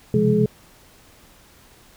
sine tone cluster, 128 / 134.7 / 171.5 / 208.1 / 425 Hz, C3 / C#3 / F3 / G#3 / G#4, -38 / -49 / -31 / +4 / +40 cents, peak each -23 / -25 / -23 / -19 / -19 dBFS, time 0.14-0.46 s, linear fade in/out 2 ms, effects pink hiss -51 dBFS RMS until 1.96 s

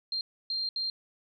sine tone bursts at uneven times, 4185 Hz, C8, in tune, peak -29 dBFS, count 3, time 0.12-0.21 / 0.5-0.69 / 0.76-0.9 s, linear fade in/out 2 ms, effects none

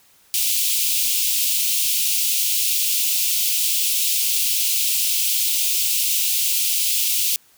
white high-pass noise, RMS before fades -20 dBFS, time 0.34-7.36 s, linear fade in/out 0 ms, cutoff 2500 Hz, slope 48 dB/octave, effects white hiss -55 dBFS RMS until 7.57 s

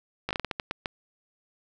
slowing click train, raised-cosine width 0.3 ms, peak -13 dBFS, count 10, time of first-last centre 0.29-0.858 s, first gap 17 ms, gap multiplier 1.31, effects none

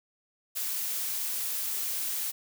blue noise, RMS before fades -32 dBFS, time 0.55-2.32 s, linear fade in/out 20 ms, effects none

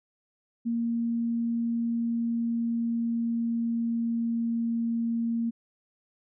sine tone with pitch glide, 232.8 to 231.3 Hz, A#3 to A#3, -2 to -13 cents, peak -25 dBFS, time 0.65-5.51 s, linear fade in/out 20 ms, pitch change -11 cents, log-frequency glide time 1.85-4.82 s, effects none

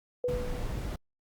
sine tone with exponential decay, 493.8 Hz, B4, in tune, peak -25 dBFS, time 0.24-0.93 s, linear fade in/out 2 ms, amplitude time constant 150 ms
brown noise, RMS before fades -34 dBFS, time 0.28-0.96 s, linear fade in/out 5 ms
effects Opus 48 kbps

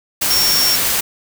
sine tone in noise, 5500 Hz, F8, 27 cents flat, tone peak -14 dBFS, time 0.3-0.76 s, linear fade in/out 10 ms, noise white, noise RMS -17 dBFS, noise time 0.21-1.01 s, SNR 0 dB, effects none

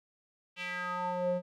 square tone with band-pass filter sweep, 179.5 Hz, F3, 48 cents sharp, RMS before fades -34 dBFS, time 0.56-1.42 s, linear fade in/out 50 ms, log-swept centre 2800 to 400 Hz, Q 3.6, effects none

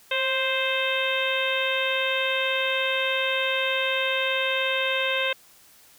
harmonic tone with a mistuned harmonic, 523.3 Hz, C5, in tune, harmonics 1 / 2 / 3 / 4 / 5 / 6 / 7, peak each -28 / -33 / -30 / -31 / -28 / -31 / -32 dBFS, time 0.11-5.33 s, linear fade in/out 5 ms, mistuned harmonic 1, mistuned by +29 cents, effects white hiss -54 dBFS RMS until 5.98 s

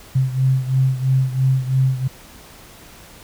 sine beating tone pair, 130.81 / 133.81 Hz, C3 / C3, 0 / +39 cents, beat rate 3 Hz, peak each -16 / -20 dBFS, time 0.15-2.08 s, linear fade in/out 10 ms, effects pink hiss -43 dBFS RMS until 3.23 s

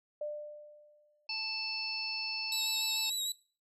sine tone with exponential decay, 596 Hz, D5, 25 cents sharp, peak -33 dBFS, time 0.21-1.27 s, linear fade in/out 5 ms, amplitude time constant 230 ms
harmonic tone, 880 Hz, A5, in tune, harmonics 1 / 3 / 5 / 6, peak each -48 / -39 / -38 / -40 dBFS, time 1.29-3.1 s, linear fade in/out 5 ms
25% pulse tone with vibrato, 3870 Hz, B7, 36 cents flat, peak -28 dBFS, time 2.52-3.32 s, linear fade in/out 2 ms, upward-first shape sine, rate 6.7 Hz, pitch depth 38 cents each way
effects noise-tail reverb RT60 0.4 s tail -21 dB re dry

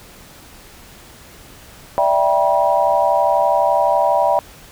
sine chord, E minor seventh, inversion third, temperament equal with one note detuned, 587.3 / 659.3 / 784 / 964.1 Hz, D5 / E5 / G5 / B5, 0 / 0 / 0 / -42 cents, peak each -18 dBFS, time 1.98-4.39 s, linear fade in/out 0 ms, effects pink hiss -42 dBFS RMS until 4.71 s

